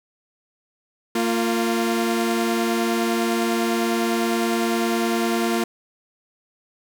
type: tone pair together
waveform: sawtooth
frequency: 229.5 / 349.2 Hz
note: A#3 / F4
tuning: -27 / 0 cents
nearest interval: perfect fifth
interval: 727 cents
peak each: -18 / -19 dBFS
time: 1.15-5.64 s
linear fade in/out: 5 ms
effects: none